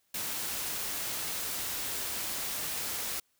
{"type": "noise", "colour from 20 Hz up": "white", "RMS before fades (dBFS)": -35, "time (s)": [0.14, 3.2], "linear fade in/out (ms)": 5, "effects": ["white hiss -73 dBFS RMS until 3.39 s"]}